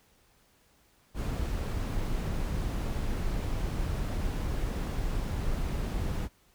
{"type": "noise", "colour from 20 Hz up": "brown", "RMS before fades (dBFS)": -31, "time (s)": [1.14, 6.29], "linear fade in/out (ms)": 50, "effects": ["pink hiss -65 dBFS RMS until 6.54 s"]}